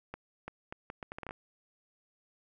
accelerating click train, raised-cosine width 0.5 ms, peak -25 dBFS, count 11, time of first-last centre 0.14-1.309 s, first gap 340 ms, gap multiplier 0.72, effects none

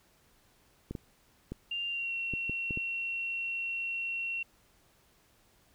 clicks, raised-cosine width 3 ms, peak -24 dBFS, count 7, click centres 0.91 / 0.952 / 1.52 / 2.337 / 2.496 / 2.708 / 2.774 s
sine tone with pitch glide, 2792 to 2728 Hz, F7 to F7, -1 to -41 cents, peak -32 dBFS, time 1.71-4.43 s, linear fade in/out 5 ms, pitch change -40 cents, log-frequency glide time 1.88-2.13 s
effects pink hiss -66 dBFS RMS until 5.74 s

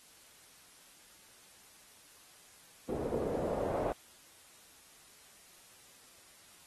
white noise with low-pass filter sweep, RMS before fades -35 dBFS, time 2.89-3.92 s, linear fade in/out 0 ms, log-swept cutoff 410 to 630 Hz, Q 2.9, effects white hiss -59 dBFS RMS until 6.66 s + AAC 32 kbps

